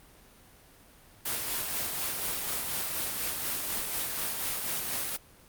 white noise with tremolo, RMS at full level -31 dBFS, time 1.25-5.17 s, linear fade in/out 10 ms, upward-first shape sine, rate 4.1 Hz, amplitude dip 30%, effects pink hiss -56 dBFS RMS until 5.48 s + Opus 32 kbps

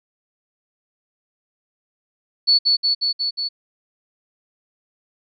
sine tone with echo, 4435 Hz, C#8, in tune, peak -11 dBFS, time 2.47-2.59 s, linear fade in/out 20 ms, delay 180 ms, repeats 5, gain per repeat -2 dB, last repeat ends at 3.49 s, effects none

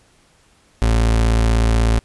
35% pulse tone, 56.3 Hz, A1, 40 cents sharp, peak -11 dBFS, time 0.82-1.99 s, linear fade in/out 0 ms, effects pink hiss -55 dBFS RMS until 2.04 s + resampled to 24000 Hz

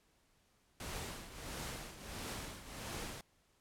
pink noise with tremolo, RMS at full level -42 dBFS, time 0.8-3.21 s, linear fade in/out 2 ms, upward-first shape triangle, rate 1.5 Hz, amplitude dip 75%, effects pink hiss -73 dBFS RMS until 3.6 s + low-pass 12000 Hz 12 dB/octave

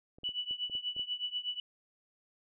clicks, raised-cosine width 2 ms, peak -40 dBFS, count 8, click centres 0.185 / 0.234 / 0.291 / 0.51 / 0.698 / 0.752 / 0.965 / 0.995 s
sine tone with tremolo, 2960 Hz, F#7, in tune, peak -30 dBFS, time 0.24-1.6 s, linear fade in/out 2 ms, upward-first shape triangle, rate 8.2 Hz, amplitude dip 95%
effects none

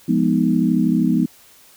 sine chord, F half-diminished seventh, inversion none, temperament equal, 174.61 / 207.7 / 246.9 / 311.1 Hz, F3 / Ab3 / Cb4 / Eb4, 0 / 0 / 0 / 0 cents, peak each -20 / -20 / -18 / -21 dBFS, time 0.08-1.26 s, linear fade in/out 10 ms, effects white hiss -49 dBFS RMS until 1.76 s

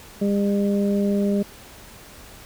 harmonic tone, 201.5 Hz, G3, 48 cents sharp, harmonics 1 / 2 / 3, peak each -19 / -25 / -29 dBFS, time 0.21-1.43 s, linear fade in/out 10 ms, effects pink hiss -44 dBFS RMS until 2.45 s

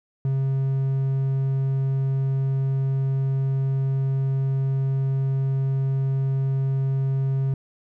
triangle tone, 134.8 Hz, C#3, 48 cents flat, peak -18 dBFS, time 0.25-7.54 s, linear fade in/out 2 ms, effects none

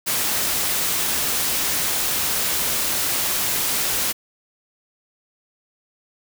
white noise, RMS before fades -22 dBFS, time 0.06-4.13 s, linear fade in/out 20 ms, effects none

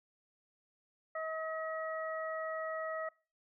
harmonic tone, 638 Hz, D#5, 43 cents sharp, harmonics 1 / 2 / 3, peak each -38 / -41 / -44 dBFS, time 1.15-3.09 s, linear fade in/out 5 ms, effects noise-tail reverb RT60 0.4 s tail -26 dB re dry

